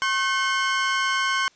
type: tone pair together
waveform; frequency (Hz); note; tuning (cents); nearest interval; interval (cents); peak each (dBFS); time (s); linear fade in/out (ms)
30% pulse; 1081.2 / 1529; C#6 / G6; -44 / -44; tritone; 600; -21; 0.02-1.48; 0
effects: white hiss -58 dBFS RMS until 1.55 s + resampled to 16000 Hz